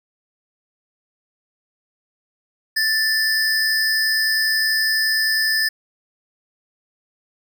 square tone pair together, 1764 / 5005 Hz, A6 / D#8, +4 / +9 cents, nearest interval octave + tritone, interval 1805 cents, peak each -19 / -22 dBFS, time 2.76-5.69 s, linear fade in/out 10 ms, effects none

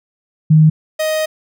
sine / 45% pulse tone pair in turn, 156 / 625.1 Hz, D#3 / D#5, +5 / +8 cents, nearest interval 2 octaves, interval 2403 cents, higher second, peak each -5 / -15 dBFS, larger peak first, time 0.5-0.7 / 0.99-1.26 s, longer second, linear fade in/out 10 ms, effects none

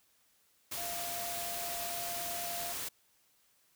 sine tone in noise, 693 Hz, F5, 14 cents flat, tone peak -41 dBFS, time 0.77-2.73 s, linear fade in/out 10 ms, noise white, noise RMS -39 dBFS, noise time 0.71-2.89 s, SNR -5 dB, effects white hiss -70 dBFS RMS until 3.75 s

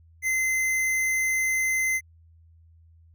square tone, 2063 Hz, C7, 25 cents flat, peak -23 dBFS, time 0.22-2.01 s, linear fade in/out 50 ms, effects added 82 Hz sine -52 dBFS peak until 3.14 s

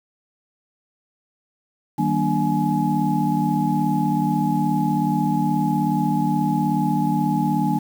sine tone cluster, 157.1 / 193.6 / 236 / 294.9 / 843 Hz, D#3 / G3 / A#3 / D4 / G#5, +17 / -21 / +22 / +7 / +26 cents, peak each -24 dBFS, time 1.98-7.79 s, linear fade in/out 10 ms, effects 7-bit

